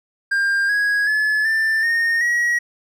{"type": "tone with pitch steps", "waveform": "triangle", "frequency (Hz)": [1600, 1657.4, 1716.8, 1778.4, 1842.2, 1908.2], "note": ["G6", "G#6", "A6", "A6", "A#6", "A#6"], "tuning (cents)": [35, -4, -43, 18, -21, 40], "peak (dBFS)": -14, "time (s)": [0.31, 2.59], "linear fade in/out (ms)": 10, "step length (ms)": 380, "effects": []}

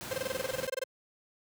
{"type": "noise", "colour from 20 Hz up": "pink", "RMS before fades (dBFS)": -40, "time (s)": [0.01, 0.67], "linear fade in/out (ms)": 0}
{"type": "tone bursts", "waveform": "45% pulse", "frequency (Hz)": 523.3, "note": "C5", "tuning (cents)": 0, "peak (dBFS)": -30, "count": 16, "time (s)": [0.11, 0.839], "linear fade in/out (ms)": 5, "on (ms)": 24, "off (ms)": 23}
{"effects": ["high-pass 100 Hz 12 dB/octave"]}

